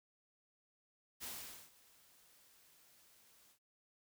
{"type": "noise with ADSR envelope", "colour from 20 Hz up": "white", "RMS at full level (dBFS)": -45, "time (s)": [1.2, 3.59], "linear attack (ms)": 34, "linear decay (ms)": 460, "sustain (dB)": -22, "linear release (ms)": 84, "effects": []}